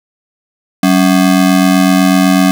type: ring-modulated tone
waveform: square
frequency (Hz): 233.1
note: A#3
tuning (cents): 0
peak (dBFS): -4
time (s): 0.83-2.51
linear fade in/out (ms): 0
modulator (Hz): 44
effects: none